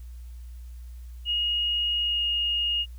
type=tone with pitch glide; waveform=sine; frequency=2872 to 2854 Hz; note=F7 to F7; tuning=+48 to +37 cents; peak=-23 dBFS; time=1.25-2.86 s; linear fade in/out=50 ms; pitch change=-11 cents; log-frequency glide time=2.02-2.23 s; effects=added 60 Hz sine -38 dBFS peak until 2.98 s + white hiss -62 dBFS RMS until 2.98 s